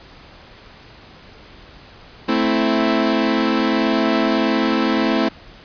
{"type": "chord", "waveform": "sawtooth", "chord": "A minor", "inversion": "none", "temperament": "equal", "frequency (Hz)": [220, 261.6, 329.6], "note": ["A3", "C4", "E4"], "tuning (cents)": [0, 0, 0], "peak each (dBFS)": -16, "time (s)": [2.28, 5.29], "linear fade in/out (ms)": 10, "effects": ["pink hiss -43 dBFS RMS until 5.64 s", "resampled to 11025 Hz"]}